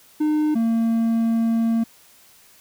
triangle tone pair in turn, 304.4 / 228 Hz, D#4 / A#3, -38 / -38 cents, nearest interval perfect fourth, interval 500 cents, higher first, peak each -15 dBFS, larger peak neither, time 0.2-0.55 / 0.55-1.84 s, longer second, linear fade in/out 10 ms, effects white hiss -52 dBFS RMS until 2.6 s

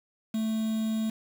triangle tone with quantisation, 220.3 Hz, A3, 2 cents sharp, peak -24 dBFS, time 0.34-1.1 s, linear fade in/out 5 ms, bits 7, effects none

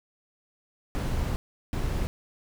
brown noise bursts at uneven times, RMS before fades -28 dBFS, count 2, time 0.95-1.36 / 1.73-2.07 s, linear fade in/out 0 ms, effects none

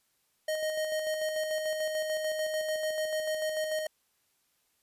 square tone with tremolo, 622.3 Hz, D#5, in tune, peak -29 dBFS, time 0.48-3.87 s, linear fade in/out 5 ms, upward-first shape square, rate 6.8 Hz, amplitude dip 35%, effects white hiss -73 dBFS RMS until 4.82 s + resampled to 32000 Hz

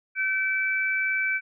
sine tone pair together, 1534.4 / 2311 Hz, G6 / D7, -37 / -28 cents, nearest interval perfect fifth, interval 709 cents, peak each -26 / -25 dBFS, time 0.15-1.41 s, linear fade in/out 50 ms, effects none

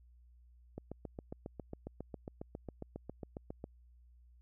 click train, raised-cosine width 2 ms, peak -29 dBFS, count 22, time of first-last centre 0.78-3.641 s, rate 7.34 Hz, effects added 60 Hz sine -59 dBFS peak until 4.41 s

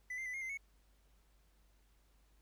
triangle tone with pitch steps, 1999 / 2089 / 1999 / 2136 / 2072 / 2207 Hz, B6 / C7 / B6 / C7 / C7 / C#7, +20 / -3 / +20 / +35 / -17 / -8 cents, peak -38 dBFS, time 0.1-0.574 s, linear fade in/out 5 ms, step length 79 ms, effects added 50 Hz sine -67 dBFS peak until 2.41 s + pink hiss -75 dBFS RMS until 2.41 s

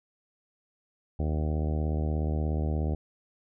harmonic tone, 76.8 Hz, D#2, 22 cents flat, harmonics 1 / 2 / 3 / 4 / 5 / 6 / 7 / 8 / 9 / 10, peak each -27 / -33 / -37 / -39 / -41 / -43 / -44 / -45 / -46 / -47 dBFS, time 1.19-2.95 s, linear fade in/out 5 ms, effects none

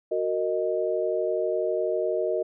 sine chord, D# minor, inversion first, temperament equal with one note detuned, 370 / 462.1 / 622.3 Hz, F#4 / A#4 / D#5, 0 / -15 / 0 cents, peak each -28 / -28 / -27 dBFS, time 0.11-2.43 s, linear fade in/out 10 ms, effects none

